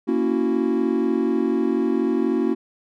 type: chord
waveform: triangle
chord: F# dominant seventh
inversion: first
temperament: equal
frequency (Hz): 233.1 / 277.2 / 329.6 / 370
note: A#3 / C#4 / E4 / F#4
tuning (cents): 0 / 0 / 0 / 0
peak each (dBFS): -22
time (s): 0.07-2.55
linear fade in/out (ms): 20
effects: none